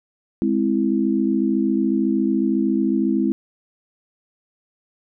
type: chord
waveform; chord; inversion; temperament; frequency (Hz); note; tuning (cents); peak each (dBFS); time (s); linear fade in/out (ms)
sine; Ab augmented; none; equal; 207.7 / 261.6 / 329.6; Ab3 / C4 / E4; 0 / 0 / 0; -21; 0.42-3.32; 0
effects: none